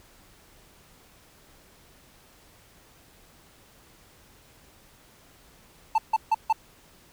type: tone bursts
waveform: triangle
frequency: 884 Hz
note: A5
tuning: 8 cents sharp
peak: -16 dBFS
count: 4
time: 5.95-6.528 s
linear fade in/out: 5 ms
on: 32 ms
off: 150 ms
effects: pink hiss -56 dBFS RMS until 7.12 s